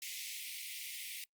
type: high-pass noise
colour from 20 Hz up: pink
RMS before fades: -44 dBFS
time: 0.02-1.24 s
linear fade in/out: 2 ms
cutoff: 2000 Hz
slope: 96 dB/octave
effects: noise-tail reverb RT60 0.1 s tail -25 dB re dry + Opus 48 kbps